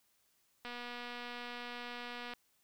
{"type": "click train", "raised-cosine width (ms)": 0.3, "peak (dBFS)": -29, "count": 409, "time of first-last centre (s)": [0.65, 2.336], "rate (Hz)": 242, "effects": ["white hiss -74 dBFS RMS until 2.63 s"]}